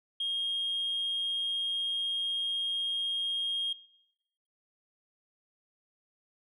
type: tone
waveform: sine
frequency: 3242 Hz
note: G#7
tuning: 42 cents flat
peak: -28 dBFS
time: 0.2-3.73 s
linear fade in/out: 5 ms
effects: noise-tail reverb RT60 0.9 s tail -23 dB re dry + tanh soft clip ceiling -26 dBFS